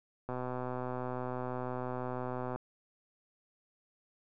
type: click train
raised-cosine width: 1 ms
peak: -24 dBFS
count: 287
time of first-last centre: 0.29-2.56 s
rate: 126 Hz
effects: none